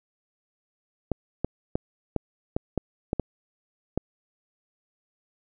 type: clicks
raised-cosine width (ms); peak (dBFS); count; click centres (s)
2; -11; 9; 1.117 / 1.446 / 1.755 / 2.163 / 2.565 / 2.777 / 3.131 / 3.197 / 3.976
effects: none